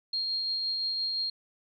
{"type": "tone with tremolo", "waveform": "sine", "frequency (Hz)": 4230, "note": "C8", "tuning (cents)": 18, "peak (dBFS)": -27, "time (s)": [0.13, 1.3], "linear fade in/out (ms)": 5, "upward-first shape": "triangle", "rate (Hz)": 5.8, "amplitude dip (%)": 25, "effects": []}